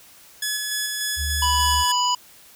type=tone with tremolo; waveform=10% pulse; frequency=1700 Hz; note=G#6; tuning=40 cents sharp; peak=-14 dBFS; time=0.42-1.92 s; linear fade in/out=5 ms; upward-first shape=square; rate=3.4 Hz; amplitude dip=25%
type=tone with vibrato; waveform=sine; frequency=73.42 Hz; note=D2; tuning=in tune; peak=-24 dBFS; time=1.16-1.85 s; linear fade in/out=50 ms; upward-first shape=sine; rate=19 Hz; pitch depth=13 cents each way
type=harmonic tone; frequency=987.8 Hz; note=B5; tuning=in tune; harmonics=1 / 3 / 5 / 7; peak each=-20 / -25 / -27 / -28 dBFS; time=1.42-2.15 s; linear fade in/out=5 ms
effects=white hiss -49 dBFS RMS until 2.55 s